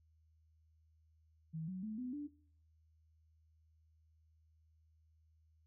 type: tone with pitch steps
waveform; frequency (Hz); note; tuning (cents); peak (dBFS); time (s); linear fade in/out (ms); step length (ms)
sine; 160 / 185.93 / 216.1 / 251.1 / 291.8; D#3 / F#3 / A3 / B3 / D4; +49 / +9 / -31 / +29 / -11; -40; 1.53-2.28; 20; 150
effects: noise-tail reverb RT60 0.5 s tail -18 dB re dry + added 79 Hz sine -68 dBFS peak until 5.66 s